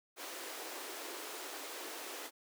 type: high-pass noise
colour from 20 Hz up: pink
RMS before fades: -45 dBFS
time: 0.16-2.31 s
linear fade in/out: 50 ms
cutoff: 300 Hz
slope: 48 dB/octave
effects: none